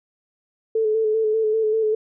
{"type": "tone with vibrato", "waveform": "sine", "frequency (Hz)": 437.1, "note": "A4", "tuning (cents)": -11, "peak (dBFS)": -17, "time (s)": [0.75, 1.95], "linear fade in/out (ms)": 5, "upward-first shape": "square", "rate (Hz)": 5.1, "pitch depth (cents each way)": 28, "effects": []}